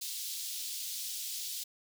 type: high-pass noise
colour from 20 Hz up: pink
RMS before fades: -39 dBFS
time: 0.01-1.64 s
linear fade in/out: 10 ms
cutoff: 3600 Hz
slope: 24 dB/octave
effects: none